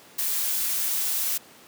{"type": "noise", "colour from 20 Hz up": "blue", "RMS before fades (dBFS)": -26, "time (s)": [0.18, 1.38], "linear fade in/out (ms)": 10, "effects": ["pink hiss -50 dBFS RMS until 1.67 s", "high-pass 200 Hz 12 dB/octave"]}